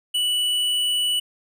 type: tone with hard clipping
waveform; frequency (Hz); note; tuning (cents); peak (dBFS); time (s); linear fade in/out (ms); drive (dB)
triangle; 2957; F#7; -2; -21; 0.14-1.2; 10; 12
effects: none